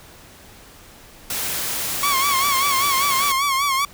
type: noise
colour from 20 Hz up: white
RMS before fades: -25 dBFS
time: 1.3-3.32 s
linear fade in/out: 2 ms
type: tone with vibrato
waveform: sawtooth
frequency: 1104 Hz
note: C#6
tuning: 7 cents flat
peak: -14 dBFS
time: 2.03-3.85 s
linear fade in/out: 2 ms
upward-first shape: sine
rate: 5.1 Hz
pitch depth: 80 cents each way
effects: pink hiss -45 dBFS RMS until 3.93 s